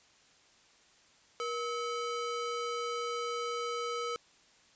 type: ring-modulated tone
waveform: square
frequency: 883 Hz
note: A5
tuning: 6 cents sharp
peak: -31 dBFS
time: 1.4-4.16 s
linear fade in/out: 0 ms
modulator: 407 Hz
effects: white hiss -63 dBFS RMS until 4.75 s + resampled to 16000 Hz

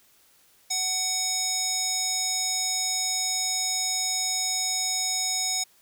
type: tone with band-pass filter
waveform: square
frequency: 750 Hz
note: F#5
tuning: 23 cents sharp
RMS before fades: -27 dBFS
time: 0.7-5.64 s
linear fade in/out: 10 ms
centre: 6300 Hz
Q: 3.1
effects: white hiss -60 dBFS RMS until 5.81 s

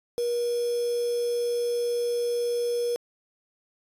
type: tone with quantisation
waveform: sine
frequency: 478.5 Hz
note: A#4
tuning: 45 cents sharp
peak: -24 dBFS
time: 0.18-2.96 s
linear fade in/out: 0 ms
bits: 6
effects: resampled to 32000 Hz

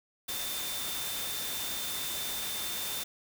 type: tone in noise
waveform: sine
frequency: 3580 Hz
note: A7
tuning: 29 cents sharp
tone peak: -39 dBFS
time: 0.28-3.04 s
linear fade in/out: 10 ms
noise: white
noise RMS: -36 dBFS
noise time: 0.28-3.04 s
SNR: -6 dB
effects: none

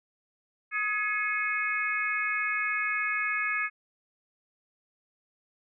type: harmonic tone with a mistuned harmonic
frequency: 420 Hz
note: G#4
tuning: 19 cents sharp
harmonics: 3 / 4 / 5 / 6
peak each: -34 / -31 / -30 / -35 dBFS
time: 0.71-3.7 s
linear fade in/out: 50 ms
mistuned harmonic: 5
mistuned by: +62 cents
effects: none

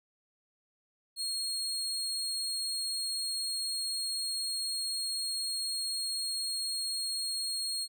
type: tone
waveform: 30% pulse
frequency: 4271 Hz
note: C8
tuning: 35 cents sharp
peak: -29 dBFS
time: 1.16-7.88 s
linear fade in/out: 50 ms
effects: none

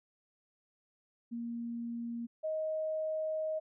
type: tone pair in turn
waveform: sine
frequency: 234.6 / 627.5 Hz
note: A#3 / D#5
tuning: +11 / +15 cents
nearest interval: octave + perfect fourth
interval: 1704 cents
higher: second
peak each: -36 / -32 dBFS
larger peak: second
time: 1.31-2.27 / 2.43-3.6 s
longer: second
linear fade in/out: 20 ms
effects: none

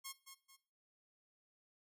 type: tone with echo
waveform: 5% pulse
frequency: 1081 Hz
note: C#6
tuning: 44 cents flat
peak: -33 dBFS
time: 0.04-0.13 s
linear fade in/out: 20 ms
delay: 220 ms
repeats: 2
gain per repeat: -8 dB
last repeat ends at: 0.57 s
effects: noise-tail reverb RT60 0.4 s tail -18 dB re dry

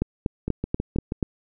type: two click trains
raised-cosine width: 3 ms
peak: -9 / -13 dBFS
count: 6 / 5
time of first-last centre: 0.02-1.228 / 0.48-1.121 s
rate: 4.14 / 6.24 Hz
effects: none

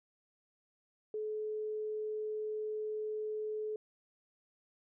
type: tone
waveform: sine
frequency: 429 Hz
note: A4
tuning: 44 cents flat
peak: -35 dBFS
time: 1.14-3.76 s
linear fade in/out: 2 ms
effects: none

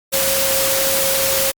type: tone in noise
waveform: sine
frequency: 540 Hz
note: C#5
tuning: 45 cents flat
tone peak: -21 dBFS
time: 0.12-1.52 s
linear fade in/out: 20 ms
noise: white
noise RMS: -18 dBFS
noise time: 0.12-1.52 s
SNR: -6 dB
effects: Opus 48 kbps

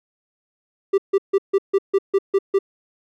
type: tone bursts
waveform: triangle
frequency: 392 Hz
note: G4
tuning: in tune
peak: -11 dBFS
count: 9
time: 0.93-2.589 s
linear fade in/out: 10 ms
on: 51 ms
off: 150 ms
effects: none

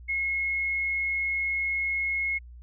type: tone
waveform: sine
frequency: 2168 Hz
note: C#7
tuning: 39 cents flat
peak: -25 dBFS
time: 0.08-2.39 s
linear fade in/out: 20 ms
effects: added 60 Hz sine -43 dBFS peak until 2.62 s

